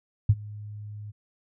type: tone with ADSR envelope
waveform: sine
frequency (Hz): 104.7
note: G#2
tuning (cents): +15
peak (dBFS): -12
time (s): 0.29-1.12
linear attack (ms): 6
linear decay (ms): 46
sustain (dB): -24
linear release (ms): 22
effects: none